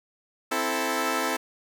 10% pulse chord, A minor, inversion first, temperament equal, 261.6 / 329.6 / 440 Hz, C4 / E4 / A4, 0 / 0 / 0 cents, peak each -21 dBFS, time 0.51-1.37 s, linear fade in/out 10 ms, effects none

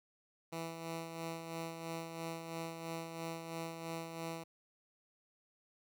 10% pulse tone with tremolo, 164.8 Hz, E3, in tune, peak -31 dBFS, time 0.52-4.44 s, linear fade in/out 10 ms, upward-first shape sine, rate 3 Hz, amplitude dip 50%, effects none

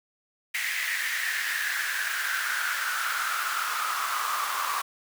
pink noise with high-pass filter sweep, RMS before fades -29 dBFS, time 0.54-4.82 s, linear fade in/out 10 ms, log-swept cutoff 2000 to 1100 Hz, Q 6.6, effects none

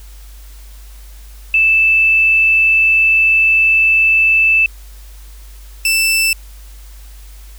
sine / sawtooth tone pair in turn, 2637 / 2655 Hz, E7 / E7, 0 / +12 cents, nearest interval unison, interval 12 cents, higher second, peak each -8 dBFS, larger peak neither, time 1.54-4.66 / 5.85-6.33 s, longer first, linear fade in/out 2 ms, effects added 50 Hz sine -33 dBFS peak until 7.58 s + white hiss -45 dBFS RMS until 7.58 s

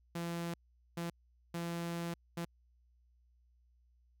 sawtooth tone bursts at uneven times, 170 Hz, F3, 46 cents flat, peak -33 dBFS, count 4, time 0.15-0.54 / 0.97-1.1 / 1.54-2.14 / 2.37-2.45 s, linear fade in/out 5 ms, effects added 60 Hz sine -66 dBFS peak until 4.2 s

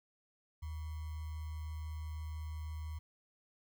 sine tone with sample-and-hold, 78 Hz, D#2, 5 cents sharp, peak -39 dBFS, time 0.62-2.99 s, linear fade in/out 10 ms, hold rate 1050 Hz, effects none

